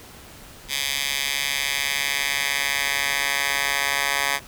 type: tone with high-pass filter sweep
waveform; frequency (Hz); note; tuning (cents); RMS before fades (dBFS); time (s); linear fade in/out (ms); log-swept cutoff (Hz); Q
10% pulse; 140.1; C#3; +19; -24; 0.68-4.4; 50; 2900 to 1400; 1.4
effects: pink hiss -44 dBFS RMS until 4.47 s